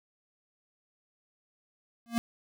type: tone with exponential growth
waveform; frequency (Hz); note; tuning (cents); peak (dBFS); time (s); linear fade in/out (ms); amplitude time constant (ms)
square; 233.1; A#3; 0; -23; 2.06-2.18; 0; 26
effects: none